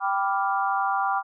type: chord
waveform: sine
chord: G dominant seventh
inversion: none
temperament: equal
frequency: 784 / 987.8 / 1174.7 / 1396.9 Hz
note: G5 / B5 / D6 / F6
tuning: 0 / 0 / 0 / 0 cents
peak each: -25 / -29 / -27 / -30 dBFS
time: 0-1.23 s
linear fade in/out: 50 ms
effects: none